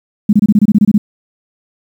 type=tone bursts; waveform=sine; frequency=208.1 Hz; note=G#3; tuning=4 cents sharp; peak=-4 dBFS; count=11; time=0.29-0.98 s; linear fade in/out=5 ms; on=40 ms; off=25 ms; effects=7-bit